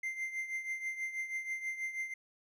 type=tone with tremolo; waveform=triangle; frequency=2088 Hz; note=C7; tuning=4 cents flat; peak=-31 dBFS; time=0.03-2.14 s; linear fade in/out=5 ms; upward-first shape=triangle; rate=6.2 Hz; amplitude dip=75%; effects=none